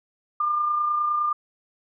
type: tone with amplitude modulation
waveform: sine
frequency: 1200 Hz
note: D6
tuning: 37 cents sharp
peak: -19 dBFS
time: 0.4-1.33 s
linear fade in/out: 5 ms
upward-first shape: sine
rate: 29.7 Hz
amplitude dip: 35%
effects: none